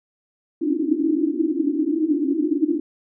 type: band-pass noise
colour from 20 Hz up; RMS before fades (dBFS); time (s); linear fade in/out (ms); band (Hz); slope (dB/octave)
white; -21; 0.61-2.8; 5; 280 to 330; 96
effects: none